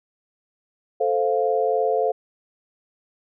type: chord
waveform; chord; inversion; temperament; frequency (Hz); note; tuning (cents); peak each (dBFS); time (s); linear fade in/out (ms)
sine; F major; first; equal; 440 / 523.3 / 698.5; A4 / C5 / F5; 0 / 0 / 0; -22 / -23 / -23; 1-2.12; 10
effects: none